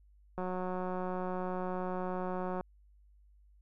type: click train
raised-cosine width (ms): 1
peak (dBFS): -24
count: 409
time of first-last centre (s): 0.38-2.61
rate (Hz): 183
effects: added 50 Hz sine -59 dBFS peak until 3.61 s